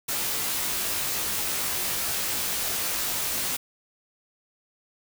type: noise with comb filter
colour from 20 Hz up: white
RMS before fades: -28 dBFS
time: 0.08-3.57 s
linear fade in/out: 10 ms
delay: 18 ms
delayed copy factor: -0.8
effects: none